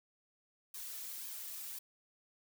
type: noise with flanger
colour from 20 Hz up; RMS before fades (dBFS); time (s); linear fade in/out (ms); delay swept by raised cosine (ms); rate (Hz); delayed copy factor
blue; -45; 0.74-1.79; 5; 1.4 to 3.8; 1.9; -0.75
effects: none